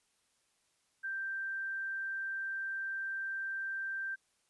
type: tone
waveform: sine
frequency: 1570 Hz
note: G6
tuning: 2 cents sharp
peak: -35 dBFS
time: 1.03-4.16 s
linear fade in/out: 20 ms
effects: white hiss -75 dBFS RMS until 4.49 s + resampled to 24000 Hz